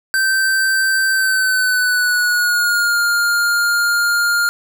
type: tone with pitch glide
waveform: square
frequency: 1554 to 1408.7 Hz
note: G6 to F6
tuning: -16 to +15 cents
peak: -14 dBFS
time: 0.14-4.49 s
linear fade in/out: 0 ms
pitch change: -169 cents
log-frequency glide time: 1.1-2.99 s
effects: none